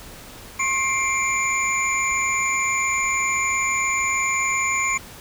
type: tone cluster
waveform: sine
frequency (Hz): 1072 / 2113 / 2344 / 6910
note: C6 / C7 / D7 / A8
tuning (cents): +42 / +16 / -4 / -32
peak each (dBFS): -25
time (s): 0.59-4.98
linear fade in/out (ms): 10
effects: pink hiss -41 dBFS RMS until 5.2 s